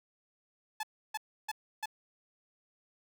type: tone bursts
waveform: sawtooth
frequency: 864 Hz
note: A5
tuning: 32 cents flat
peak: -30 dBFS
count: 4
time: 0.8-1.858 s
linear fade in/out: 5 ms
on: 32 ms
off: 310 ms
effects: none